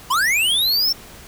square linear sweep, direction up, 944 to 5500 Hz, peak -16 dBFS, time 0.1-0.93 s, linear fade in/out 10 ms, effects pink hiss -41 dBFS RMS until 1.27 s

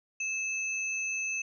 sine tone pair together, 2608 / 6203 Hz, E7 / G8, -19 / -19 cents, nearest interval octave + minor third, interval 1500 cents, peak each -31 / -37 dBFS, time 0.2-1.42 s, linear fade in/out 5 ms, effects none

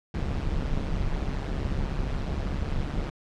brown noise with amplitude modulation, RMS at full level -25 dBFS, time 0.14-3.1 s, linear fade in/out 5 ms, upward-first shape sine, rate 139 Hz, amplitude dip 70%, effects low-pass 5000 Hz 12 dB/octave

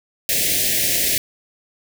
white band-stop noise, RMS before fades -19 dBFS, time 0.29-1.18 s, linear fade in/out 2 ms, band 700 to 1700 Hz, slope 96 dB/octave, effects none

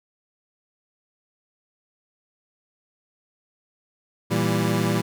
25% pulse chord, E diminished, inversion second, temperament equal, 116.54 / 164.81 / 196 Hz, Bb2 / E3 / G3, 0 / 0 / 0 cents, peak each -21 dBFS, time 4.3-5.02 s, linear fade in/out 20 ms, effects none

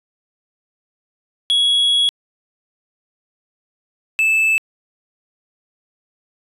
triangle tone pair in turn, 3341 / 2627 Hz, G#7 / E7, +10 / -7 cents, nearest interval major third, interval 417 cents, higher first, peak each -11 dBFS, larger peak neither, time 1.5-2.09 / 4.19-4.58 s, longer first, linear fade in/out 0 ms, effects resampled to 32000 Hz

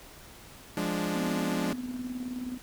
sawtooth chord, D diminished, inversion first, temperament equal, 174.61 / 207.7 / 293.7 Hz, F3 / Ab3 / D4, 0 / 0 / 0 cents, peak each -29 dBFS, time 0.77-1.73 s, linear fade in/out 2 ms
sine tone with tremolo, 250.5 Hz, B3, 25 cents sharp, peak -31 dBFS, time 1.15-2.58 s, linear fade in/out 10 ms, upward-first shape square, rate 19 Hz, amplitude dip 50%
effects pink hiss -50 dBFS RMS until 2.62 s

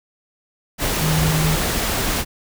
sine tone in noise, 157.1 Hz, D#3, 17 cents sharp, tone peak -17 dBFS, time 0.99-1.58 s, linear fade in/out 50 ms, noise pink, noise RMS -21 dBFS, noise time 0.78-2.25 s, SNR +1 dB, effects none

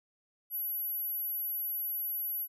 sine tone, 11710 Hz, F#9, 19 cents flat, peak -32 dBFS, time 0.5-2.48 s, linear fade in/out 50 ms, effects none

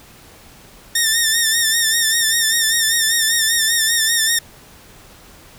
10% pulse tone with vibrato, 1813 Hz, A#6, 49 cents flat, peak -5 dBFS, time 0.95-4.39 s, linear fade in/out 5 ms, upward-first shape sine, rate 5.1 Hz, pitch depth 58 cents each way, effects pink hiss -44 dBFS RMS until 5.58 s

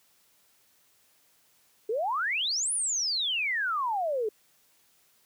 sine exponential two-way sweep, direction up then down, 410 to 10230 to 410 Hz, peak -26 dBFS, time 1.89-4.29 s, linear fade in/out 5 ms, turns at 2.73 s, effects white hiss -65 dBFS RMS until 5.25 s + high-pass 60 Hz 12 dB/octave

